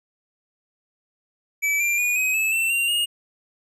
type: tone with pitch steps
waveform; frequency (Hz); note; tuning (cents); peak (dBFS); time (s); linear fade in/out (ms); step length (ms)
square; 2303 / 2375 / 2448 / 2525 / 2603 / 2684 / 2767 / 2853; D7 / D7 / D#7 / D#7 / E7 / E7 / F7 / F7; -34 / +19 / -29 / +25 / -22 / +31 / -17 / +36; -20; 1.62-3.06; 20; 180
effects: resampled to 32000 Hz